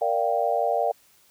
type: chord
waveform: sine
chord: G minor seventh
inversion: first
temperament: equal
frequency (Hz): 466.2 / 587.3 / 698.5 / 784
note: Bb4 / D5 / F5 / G5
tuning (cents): 0 / 0 / 0 / 0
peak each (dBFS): -28 / -26 / -25 / -27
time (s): 0.01-0.92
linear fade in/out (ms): 10
effects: white hiss -59 dBFS RMS until 1.3 s